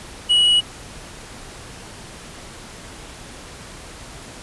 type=tone with hard clipping; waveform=sine; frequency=2922 Hz; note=F#7; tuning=22 cents flat; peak=-13 dBFS; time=0.29-0.61 s; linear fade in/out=20 ms; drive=3 dB; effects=pink hiss -38 dBFS RMS until 4.42 s + resampled to 24000 Hz